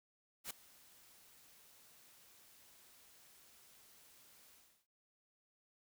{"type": "noise with ADSR envelope", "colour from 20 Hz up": "white", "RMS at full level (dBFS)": -42, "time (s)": [0.44, 4.87], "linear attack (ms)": 64, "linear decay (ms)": 6, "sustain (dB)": -22, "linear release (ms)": 350, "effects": []}